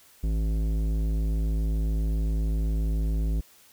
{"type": "tone with tanh clipping", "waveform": "triangle", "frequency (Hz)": 53.7, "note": "A1", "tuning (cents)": -41, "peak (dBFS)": -25, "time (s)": [0.23, 3.41], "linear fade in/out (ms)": 10, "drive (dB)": 18, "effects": ["white hiss -56 dBFS RMS until 3.72 s"]}